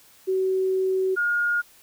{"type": "tone pair in turn", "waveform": "sine", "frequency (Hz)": [377.7, 1426], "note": ["F#4", "F6"], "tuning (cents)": [36, 36], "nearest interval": "octave + major seventh", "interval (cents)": 2300, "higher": "second", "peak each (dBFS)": -20, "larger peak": "neither", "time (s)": [[0.27, 1.16], [1.16, 1.62]], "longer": "first", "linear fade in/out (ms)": 20, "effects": ["white hiss -54 dBFS RMS until 1.82 s"]}